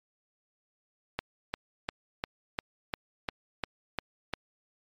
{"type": "click train", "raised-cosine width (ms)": 0.3, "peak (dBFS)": -14, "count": 10, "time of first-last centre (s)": [1.19, 4.337], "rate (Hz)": 2.86, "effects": ["MP3 64 kbps"]}